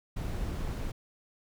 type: noise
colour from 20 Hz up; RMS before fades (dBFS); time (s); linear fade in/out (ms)
brown; -34; 0.16-0.92; 10
effects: none